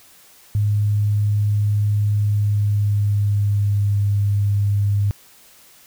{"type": "tone with pitch glide", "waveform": "sine", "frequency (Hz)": [103.83, 101.46], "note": ["G#2", "G#2"], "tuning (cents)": [0, -40], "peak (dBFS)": -15, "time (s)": [0.55, 5.11], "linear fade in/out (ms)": 0, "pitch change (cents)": -40, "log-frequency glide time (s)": [2.13, 3.98], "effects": ["white hiss -49 dBFS RMS until 5.86 s"]}